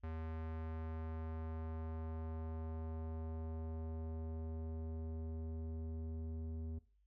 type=tone with low-pass filter sweep; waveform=square; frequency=80.3 Hz; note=E2; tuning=45 cents flat; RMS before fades=-44 dBFS; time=0.03-6.79 s; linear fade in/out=10 ms; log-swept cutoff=1800 to 320 Hz; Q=0.94; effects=noise-tail reverb RT60 0.3 s tail -17 dB re dry + added 50 Hz sine -70 dBFS peak until 7.06 s